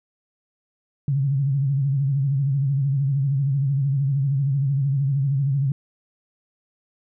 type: tone with vibrato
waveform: sine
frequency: 137.9 Hz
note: C#3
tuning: 9 cents flat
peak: -18 dBFS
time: 1.08-5.72 s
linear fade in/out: 2 ms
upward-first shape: sine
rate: 13 Hz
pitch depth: 85 cents each way
effects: none